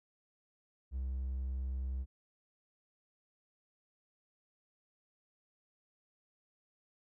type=tone; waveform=triangle; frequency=65.1 Hz; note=C2; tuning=8 cents flat; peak=-32 dBFS; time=0.91-2.06 s; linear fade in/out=50 ms; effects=tanh soft clip ceiling -28 dBFS